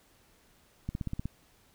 click train, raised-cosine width 5 ms, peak -21 dBFS, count 7, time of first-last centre 0.89-1.256 s, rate 16.4 Hz, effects pink hiss -64 dBFS RMS until 1.74 s

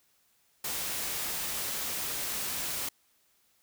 white noise, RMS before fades -34 dBFS, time 0.64-2.89 s, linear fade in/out 5 ms, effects white hiss -69 dBFS RMS until 3.62 s

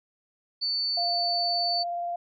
sine tone, 4500 Hz, C#8, 25 cents sharp, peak -25 dBFS, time 0.61-1.84 s, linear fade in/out 20 ms
sine tone with vibrato, 695 Hz, F5, 9 cents flat, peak -28 dBFS, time 0.97-2.16 s, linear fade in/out 5 ms, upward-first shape sine, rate 19 Hz, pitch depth 13 cents each way
effects none

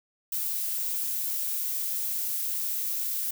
violet noise, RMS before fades -30 dBFS, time 0.32-3.31 s, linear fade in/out 5 ms, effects none

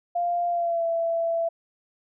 sine tone with pitch glide, 697 to 667.8 Hz, F5 to E5, -4 to +22 cents, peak -22 dBFS, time 0.15-1.49 s, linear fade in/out 10 ms, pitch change -74 cents, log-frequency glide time 0.49-0.85 s, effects none

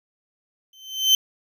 35% pulse tone with exponential growth, 3084 Hz, G7, 29 cents flat, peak -9 dBFS, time 0.73-1.15 s, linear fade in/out 2 ms, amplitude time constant 90 ms, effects none

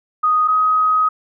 sine tone pair in turn, 1244.5 / 1260.4 Hz, D#6 / D#6, 0 / +22 cents, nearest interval unison, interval 22 cents, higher second, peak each -12 dBFS, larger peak neither, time 0.23-0.48 / 0.48-1.09 s, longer second, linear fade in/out 10 ms, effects none

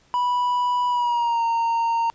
triangle tone with pitch glide, 983 to 922.5 Hz, B5 to A#5, -8 to -18 cents, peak -17 dBFS, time 0.14-2.1 s, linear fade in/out 0 ms, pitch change -110 cents, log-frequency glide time 0.88-1.43 s, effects pink hiss -58 dBFS RMS until 2.14 s + resampled to 16000 Hz

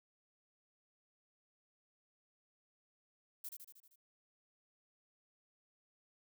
violet noise with echo, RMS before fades -45 dBFS, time 3.44-3.49 s, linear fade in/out 5 ms, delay 78 ms, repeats 6, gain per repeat -4 dB, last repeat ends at 3.958 s, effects none

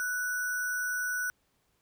sine tone with sample-and-hold, 1480 Hz, F#6, in tune, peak -29 dBFS, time 0-1.3 s, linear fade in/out 0 ms, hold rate 7350 Hz, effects pink hiss -73 dBFS RMS until 1.81 s

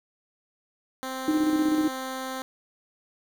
10% pulse tone, 261.6 Hz, C4, in tune, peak -23 dBFS, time 1.03-2.42 s, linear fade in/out 0 ms
sine tone with tremolo, 307.7 Hz, D#4, 19 cents flat, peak -19 dBFS, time 1.28-1.88 s, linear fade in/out 2 ms, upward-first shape square, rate 16 Hz, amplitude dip 45%
effects 8-bit

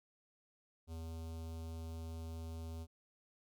square tone with notch filter, 81.6 Hz, E2, 17 cents flat, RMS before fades -45 dBFS, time 0.87-2.87 s, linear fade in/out 50 ms, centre 1800 Hz, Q 0.74, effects none

